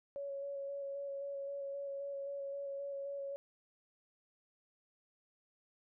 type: tone with vibrato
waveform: sine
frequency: 558 Hz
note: C#5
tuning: 11 cents sharp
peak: -39 dBFS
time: 0.16-3.36 s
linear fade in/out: 0 ms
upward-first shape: square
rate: 3.8 Hz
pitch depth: 12 cents each way
effects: none